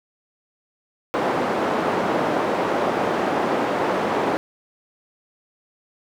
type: band-pass noise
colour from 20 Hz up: white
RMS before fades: -22 dBFS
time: 1.14-4.37 s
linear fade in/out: 0 ms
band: 240 to 780 Hz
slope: 12 dB/octave
effects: none